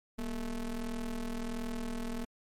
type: ring-modulated tone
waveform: square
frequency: 108.3 Hz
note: A2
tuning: 27 cents flat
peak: -32 dBFS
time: 0.18-2.25 s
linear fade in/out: 10 ms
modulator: 129 Hz
effects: MP3 64 kbps